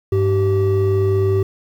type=tone pair together; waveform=triangle; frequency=100 / 385.5 Hz; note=G2 / G4; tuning=+35 / -29 cents; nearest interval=octave + major seventh; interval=2336 cents; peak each=-14 dBFS; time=0.12-1.43 s; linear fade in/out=5 ms; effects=tanh soft clip ceiling -4 dBFS + 8-bit